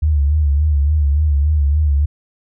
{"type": "tone with vibrato", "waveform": "sine", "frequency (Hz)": 73.7, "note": "D2", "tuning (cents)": 7, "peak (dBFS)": -11, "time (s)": [0.02, 2.06], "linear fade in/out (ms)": 10, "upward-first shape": "sine", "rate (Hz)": 3.5, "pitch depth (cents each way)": 86, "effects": []}